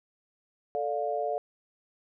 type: chord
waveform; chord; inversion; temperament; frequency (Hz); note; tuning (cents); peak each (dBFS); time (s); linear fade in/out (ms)
sine; D minor; second; just; 440.5 / 587.3 / 704.8; A4 / D5 / F5; +2 / 0 / +16; -33 / -32 / -31; 0.75-1.38; 0
effects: none